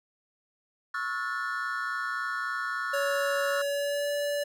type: chord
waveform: triangle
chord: F# minor seventh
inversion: second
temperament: equal with one note detuned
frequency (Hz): 1108.7 / 1318.5 / 1442 / 1760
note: C#6 / E6 / F#6 / A6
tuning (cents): 0 / 0 / -45 / 0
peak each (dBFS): -35 / -34 / -31 / -35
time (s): 0.94-3.62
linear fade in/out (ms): 5
type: tone with pitch glide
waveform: square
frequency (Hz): 562 to 578.8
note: C#5 to D5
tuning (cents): +24 to -25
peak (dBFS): -28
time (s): 2.93-4.44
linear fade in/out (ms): 10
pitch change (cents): +51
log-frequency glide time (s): 3.48-4.13
effects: none